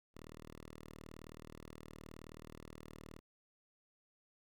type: tone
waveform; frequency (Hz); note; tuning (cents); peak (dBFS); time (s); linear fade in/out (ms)
5% pulse; 39.02; D#1; +6; -40; 0.14-3.2; 20
effects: none